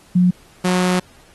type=tone pair in turn; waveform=sine / sawtooth; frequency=180 / 181.78 Hz; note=F#3 / F#3; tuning=-47 / -30 cents; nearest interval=unison; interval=17 cents; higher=second; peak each=-10 / -11 dBFS; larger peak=first; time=0.15-0.31 / 0.64-1 s; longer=second; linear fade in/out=10 ms; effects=pink hiss -50 dBFS RMS until 1.34 s + AAC 32 kbps